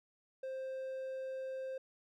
triangle tone, 526 Hz, C5, 9 cents sharp, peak -37 dBFS, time 0.43-1.78 s, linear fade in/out 5 ms, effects none

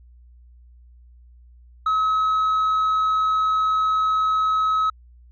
sine tone with tanh clipping, 1282 Hz, E6, 49 cents flat, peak -18 dBFS, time 1.86-4.9 s, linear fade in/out 5 ms, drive 2 dB, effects added 60 Hz sine -46 dBFS peak until 5.31 s

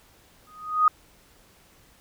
sine tone with exponential growth, 1244.5 Hz, D#6, in tune, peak -12 dBFS, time 0.47-0.88 s, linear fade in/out 2 ms, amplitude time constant 87 ms, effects pink hiss -57 dBFS RMS until 2 s

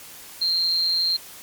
sine tone with amplitude modulation, 4186 Hz, C8, in tune, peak -16 dBFS, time 0.41-1.17 s, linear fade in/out 10 ms, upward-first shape sine, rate 171 Hz, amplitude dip 60%, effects white hiss -42 dBFS RMS until 1.42 s + MP3 96 kbps

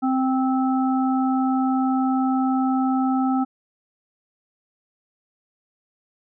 harmonic tone, 261.4 Hz, C4, 1 cent flat, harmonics 1 / 3 / 5, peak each -19 / -25 / -30 dBFS, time 0.02-3.45 s, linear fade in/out 20 ms, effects none

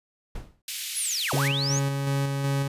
brown noise with exponential decay, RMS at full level -31 dBFS, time 0.35-0.62 s, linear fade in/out 5 ms, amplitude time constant 57 ms
pink high-pass noise, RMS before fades -33 dBFS, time 0.68-1.48 s, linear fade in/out 2 ms, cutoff 2500 Hz, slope 24 dB/octave
sine linear two-way sweep, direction down then up, 11175 to 209.5 to 6900 Hz, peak -26 dBFS, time 0.95-1.8 s, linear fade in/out 20 ms, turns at 1.34 s
40% pulse tone with tremolo, 138.8 Hz, C#3, 3 cents sharp, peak -22 dBFS, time 1.33-2.68 s, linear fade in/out 5 ms, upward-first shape square, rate 2.7 Hz, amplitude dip 30%
effects resampled to 32000 Hz

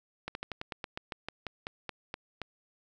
slowing click train, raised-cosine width 0.3 ms, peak -20 dBFS, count 15, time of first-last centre 0.28-2.417 s, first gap 71 ms, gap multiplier 1.11, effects none

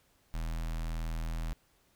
square tone with notch filter, 40.66 Hz, E1, 23 cents flat, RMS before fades -35 dBFS, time 0.34-1.53 s, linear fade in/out 0 ms, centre 400 Hz, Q 1.3, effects pink hiss -69 dBFS RMS until 1.95 s

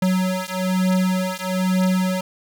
square beating tone pair, 185 / 186.1 Hz, F#3 / F#3, 0 / +10 cents, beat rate 1.1 Hz, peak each -22 dBFS, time 0.02-2.21 s, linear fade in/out 5 ms, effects none

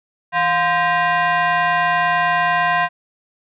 sine tone with frequency modulation, 163.3 Hz, E3, 16 cents flat, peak -14 dBFS, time 0.32-2.89 s, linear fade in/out 50 ms, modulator 871 Hz, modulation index 2.2, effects none

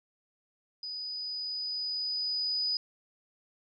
sine tone with level ramp, 4971 Hz, D#8, 2 cents flat, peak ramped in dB -36 to -27 dBFS, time 0.83-2.77 s, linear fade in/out 2 ms, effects none

